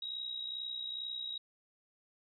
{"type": "tone with amplitude modulation", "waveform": "sine", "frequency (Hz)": 3818, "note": "A#7", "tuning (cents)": 41, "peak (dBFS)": -35, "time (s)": [0.02, 1.38], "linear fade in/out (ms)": 5, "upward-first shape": "sine", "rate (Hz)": 62.3, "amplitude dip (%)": 60, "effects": []}